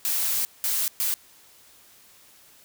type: noise bursts at uneven times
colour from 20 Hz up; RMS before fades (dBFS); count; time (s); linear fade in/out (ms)
blue; -25; 3; 0.05-0.45 / 0.64-0.88 / 1-1.14; 0
effects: white hiss -54 dBFS RMS until 2.64 s